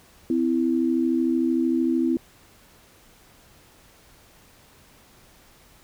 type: tone pair together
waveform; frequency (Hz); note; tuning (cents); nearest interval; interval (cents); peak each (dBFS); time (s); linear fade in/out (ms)
sine; 256.8 / 330; C4 / E4; -32 / +2; major third; 434; -22; 0.3-2.17; 2
effects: pink hiss -54 dBFS RMS until 5.83 s